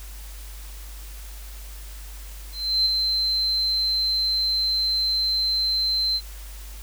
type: tone with ADSR envelope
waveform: sine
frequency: 4100 Hz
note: C8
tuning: 36 cents flat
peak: -16 dBFS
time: 2.52-6.21 s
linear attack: 340 ms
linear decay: 8 ms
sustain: -4 dB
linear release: 52 ms
effects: added 50 Hz sine -36 dBFS peak until 6.82 s + white hiss -45 dBFS RMS until 6.82 s